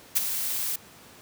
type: noise with ADSR envelope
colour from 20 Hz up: blue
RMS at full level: -20 dBFS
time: 0.15-0.76 s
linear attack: 18 ms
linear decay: 22 ms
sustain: -9 dB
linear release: 5 ms
effects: pink hiss -50 dBFS RMS until 1.21 s + high-pass 100 Hz 12 dB/octave